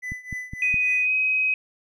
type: tone with tremolo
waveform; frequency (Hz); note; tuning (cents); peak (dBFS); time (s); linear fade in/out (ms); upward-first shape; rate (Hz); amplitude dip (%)
triangle; 2000; B6; +21; -26; 0.02-1.07; 20; triangle; 3.6; 90
type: click train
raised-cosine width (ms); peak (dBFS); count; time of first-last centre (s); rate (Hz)
5; -21; 4; 0.12-0.742; 4.82
type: tone with pitch glide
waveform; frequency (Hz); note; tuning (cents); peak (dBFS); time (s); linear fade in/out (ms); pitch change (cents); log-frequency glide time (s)
sine; 2500 to 2529; D#7 to D#7; +8 to +28; -19; 0.62-1.54; 2; +20; 1.05-1.13
effects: none